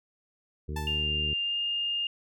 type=harmonic tone; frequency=75.5 Hz; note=D2; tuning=48 cents sharp; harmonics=1 / 2 / 3 / 4 / 5 / 6; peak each=-33 / -38 / -44 / -47 / -43 / -47 dBFS; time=0.68-1.34 s; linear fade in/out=10 ms
type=tone with exponential decay; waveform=sawtooth; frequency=880 Hz; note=A5; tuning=in tune; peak=-29 dBFS; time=0.76-1.18 s; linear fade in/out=5 ms; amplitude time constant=91 ms
type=tone with pitch glide; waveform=sine; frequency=2800 to 2821 Hz; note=F7 to F7; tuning=+4 to +17 cents; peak=-27 dBFS; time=0.87-2.07 s; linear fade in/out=2 ms; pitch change=+13 cents; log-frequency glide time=1.42-1.58 s
effects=none